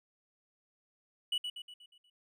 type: tone with echo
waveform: triangle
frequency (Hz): 2946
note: F#7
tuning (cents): -8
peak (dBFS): -28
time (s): 1.32-1.38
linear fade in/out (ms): 5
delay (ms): 120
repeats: 6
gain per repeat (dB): -6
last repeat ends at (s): 2.1
effects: none